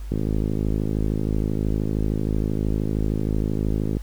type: click train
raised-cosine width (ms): 3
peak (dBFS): -11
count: 205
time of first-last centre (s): 0.12-3.969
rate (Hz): 53
effects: added 50 Hz sine -30 dBFS peak until 4.02 s + pink hiss -51 dBFS RMS until 4.02 s